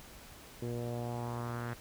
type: tone with low-pass filter sweep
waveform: sawtooth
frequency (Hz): 119.3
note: A#2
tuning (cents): +41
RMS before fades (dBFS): -38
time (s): 0.62-1.74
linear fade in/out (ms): 5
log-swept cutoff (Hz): 420 to 1700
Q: 2.7
effects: added 60 Hz sine -62 dBFS peak until 1.8 s + pink hiss -53 dBFS RMS until 1.8 s